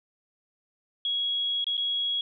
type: tone with dropouts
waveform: sine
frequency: 3322 Hz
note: G#7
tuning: in tune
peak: -25 dBFS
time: 1.05-2.21 s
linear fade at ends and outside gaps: 2 ms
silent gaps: 1.643-1.667 / 1.77-1.777 s
effects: none